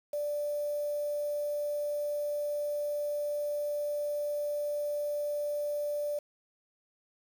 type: tone with quantisation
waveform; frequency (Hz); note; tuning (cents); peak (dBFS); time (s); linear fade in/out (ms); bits
sine; 587.3; D5; 0; -30; 0.13-6.19; 5; 8
effects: none